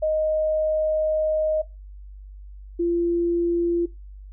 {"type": "tone pair in turn", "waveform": "sine", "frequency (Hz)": [622.3, 343.1], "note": ["D#5", "F4"], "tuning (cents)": [0, -31], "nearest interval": "minor seventh", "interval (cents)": 1031, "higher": "first", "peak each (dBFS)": -19, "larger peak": "neither", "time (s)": [[0.02, 1.62], [2.79, 3.86]], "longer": "first", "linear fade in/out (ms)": 10, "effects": ["noise-tail reverb RT60 0.2 s tail -17 dB re dry", "added 49 Hz sine -38 dBFS peak until 4.32 s"]}